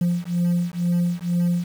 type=beating tone pair; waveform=sine; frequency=173.5 / 175.6 Hz; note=F3 / F3; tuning=-11 / +10 cents; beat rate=2.1 Hz; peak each=-20 dBFS; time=0.01-1.64 s; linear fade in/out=5 ms; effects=tanh soft clip ceiling -16 dBFS + 7-bit